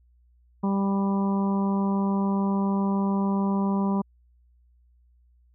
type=harmonic tone; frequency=197 Hz; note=G3; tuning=9 cents sharp; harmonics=1 / 2 / 3 / 4 / 5 / 6; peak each=-22 / -33 / -38 / -37 / -33 / -42 dBFS; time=0.63-4.02 s; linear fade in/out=10 ms; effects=added 60 Hz sine -57 dBFS peak until 5.54 s